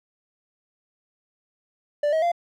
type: tone with pitch steps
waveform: triangle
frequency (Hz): 587.3 / 636.8 / 690.4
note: D5 / D#5 / F5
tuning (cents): 0 / +40 / -20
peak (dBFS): -17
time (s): 2.03-2.318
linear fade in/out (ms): 5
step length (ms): 96
effects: none